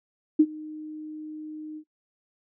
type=tone with ADSR envelope; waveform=sine; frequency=308 Hz; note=D#4; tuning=17 cents flat; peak=-11 dBFS; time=0.39-1.84 s; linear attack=10 ms; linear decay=54 ms; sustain=-24 dB; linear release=71 ms; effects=noise-tail reverb RT60 0.1 s tail -24 dB re dry